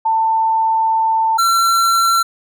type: tone pair in turn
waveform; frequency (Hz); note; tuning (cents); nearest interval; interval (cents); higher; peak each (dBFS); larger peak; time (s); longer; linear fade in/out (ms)
sine / square; 892 / 1355.1; A5 / E6; +23 / +47; perfect fifth; 724; second; -12; neither; 0.05-1.38 / 1.38-2.23; first; 10
effects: none